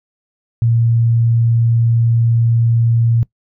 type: tone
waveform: sine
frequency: 116.1 Hz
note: A#2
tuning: 7 cents flat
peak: -10 dBFS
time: 0.62-3.23 s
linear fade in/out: 0 ms
effects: noise-tail reverb RT60 0.1 s tail -21 dB re dry